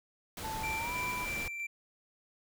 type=noise; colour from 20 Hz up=pink; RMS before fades=-41 dBFS; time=0.37-1.48 s; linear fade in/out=2 ms
type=tone with pitch glide; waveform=sine; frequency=880 to 993.5 Hz; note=A5 to B5; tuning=0 to +10 cents; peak=-37 dBFS; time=0.43-1.26 s; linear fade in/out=20 ms; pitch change=+210 cents; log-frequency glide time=0.77-0.93 s
type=tone with tremolo; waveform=triangle; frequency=2349 Hz; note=D7; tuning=in tune; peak=-33 dBFS; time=0.63-1.67 s; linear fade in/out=10 ms; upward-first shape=square; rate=3.1 Hz; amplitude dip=30%
effects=none